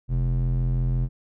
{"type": "tone with band-pass filter", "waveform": "square", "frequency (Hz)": 42.89, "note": "F1", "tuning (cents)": -31, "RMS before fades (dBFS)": -23, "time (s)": [0.08, 1.09], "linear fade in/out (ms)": 50, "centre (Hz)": 98, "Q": 4.3, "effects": []}